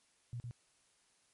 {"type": "tone with echo", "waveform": "sine", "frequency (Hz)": 120, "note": "B2", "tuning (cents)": -49, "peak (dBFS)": -39, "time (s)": [0.33, 0.4], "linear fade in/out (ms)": 0, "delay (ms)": 110, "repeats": 1, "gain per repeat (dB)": -2, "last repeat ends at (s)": 0.51, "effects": ["white hiss -72 dBFS RMS until 1.33 s", "MP3 48 kbps"]}